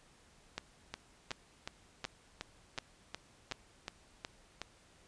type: two click trains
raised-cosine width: 0.2 ms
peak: -22 / -20 dBFS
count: 11 / 5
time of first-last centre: 0.94-4.616 / 0.58-3.521 s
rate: 2.72 / 1.36 Hz
effects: pink hiss -64 dBFS RMS until 5.07 s + resampled to 22050 Hz